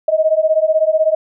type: beating tone pair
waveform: sine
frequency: 622.3 / 638.3 Hz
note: D#5 / D#5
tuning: 0 / +44 cents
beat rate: 16 Hz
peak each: -14 dBFS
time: 0.08-1.15 s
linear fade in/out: 5 ms
effects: none